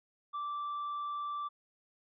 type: tone with hard clipping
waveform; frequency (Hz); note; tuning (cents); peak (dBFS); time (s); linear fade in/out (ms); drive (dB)
triangle; 1169; D6; -8; -34; 0.33-1.49; 20; 1
effects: resampled to 11025 Hz